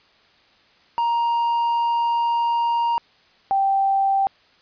triangle / sine tone pair in turn, 937 / 782.3 Hz, A#5 / G5, +9 / -4 cents, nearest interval minor third, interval 313 cents, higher first, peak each -16 dBFS, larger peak neither, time 0.98-2.98 / 3.51-4.27 s, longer first, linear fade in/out 0 ms, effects white hiss -56 dBFS RMS until 4.61 s + resampled to 11025 Hz

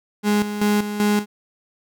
35% pulse tone with tremolo, 207.7 Hz, G#3, in tune, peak -14 dBFS, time 0.23-1.26 s, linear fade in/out 50 ms, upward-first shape square, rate 2.6 Hz, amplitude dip 65%, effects none

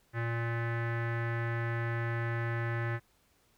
square tone with low-pass filter, 116.54 Hz, A#2, in tune, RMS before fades -33 dBFS, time 0.13-3 s, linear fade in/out 50 ms, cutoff 1800 Hz, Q 4.6, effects pink hiss -69 dBFS RMS until 3.57 s

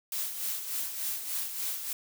blue noise with tremolo, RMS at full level -32 dBFS, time 0.12-1.93 s, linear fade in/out 2 ms, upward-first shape sine, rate 3.4 Hz, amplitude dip 55%, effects none

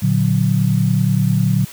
sine chord, Bb augmented, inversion none, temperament equal, 116.54 / 146.83 / 185 Hz, Bb2 / D3 / F#3, 0 / 0 / 0 cents, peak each -17 dBFS, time 0.02-1.65 s, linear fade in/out 10 ms, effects white hiss -37 dBFS RMS until 1.72 s

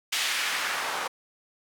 white noise with band-pass filter sweep, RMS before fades -29 dBFS, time 0.12-1.08 s, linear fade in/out 10 ms, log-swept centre 2900 to 880 Hz, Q 1.1, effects none

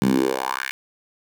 10% pulse tone with high-pass filter sweep, 65.41 Hz, C2, in tune, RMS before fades -22 dBFS, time 0.02-0.71 s, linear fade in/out 0 ms, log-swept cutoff 160 to 2100 Hz, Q 3.5, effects none

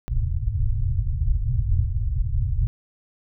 pink low-pass noise, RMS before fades -22 dBFS, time 0.08-2.67 s, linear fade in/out 0 ms, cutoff 130 Hz, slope 96 dB/octave, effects none

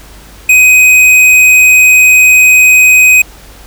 triangle tone with hard clipping, 2510 Hz, D#7, 15 cents sharp, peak -3 dBFS, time 0.49-3.22 s, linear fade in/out 5 ms, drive 15 dB, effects added 50 Hz sine -34 dBFS peak until 3.66 s + pink hiss -36 dBFS RMS until 3.66 s

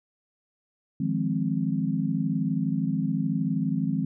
sine chord, F minor seventh, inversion third, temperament equal, 155.56 / 174.61 / 207.7 / 261.6 Hz, Eb3 / F3 / Ab3 / C4, 0 / 0 / 0 / 0 cents, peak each -29 dBFS, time 1-4.05 s, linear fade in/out 5 ms, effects none

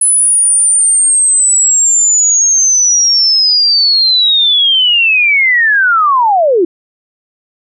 sine linear sweep, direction down, 10130 to 321.9 Hz, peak -6 dBFS, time 0.01-6.65 s, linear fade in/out 5 ms, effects none

